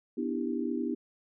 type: chord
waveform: sine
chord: E minor seventh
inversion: second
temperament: just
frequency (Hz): 247.2 / 296.7 / 329.6 / 395.6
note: B3 / D4 / E4 / G4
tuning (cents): +2 / +18 / 0 / +16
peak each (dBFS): -33 / -35 / -35 / -37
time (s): 0.17-0.95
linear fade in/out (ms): 10
effects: none